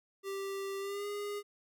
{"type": "tone with pitch glide", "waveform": "square", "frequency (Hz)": [392, 410.3], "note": ["G4", "G#4"], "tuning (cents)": [0, -21], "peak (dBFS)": -37, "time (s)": [0.23, 1.43], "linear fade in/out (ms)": 50, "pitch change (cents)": 79, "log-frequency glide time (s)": [0.79, 1.07], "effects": []}